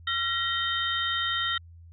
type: tone cluster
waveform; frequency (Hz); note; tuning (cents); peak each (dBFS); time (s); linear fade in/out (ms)
sine; 1367 / 1890 / 3107 / 3685; F6 / A#6 / G7 / A#7; -37 / +23 / -16 / -21; -31; 0.07-1.58; 5
effects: added 84 Hz sine -46 dBFS peak until 1.92 s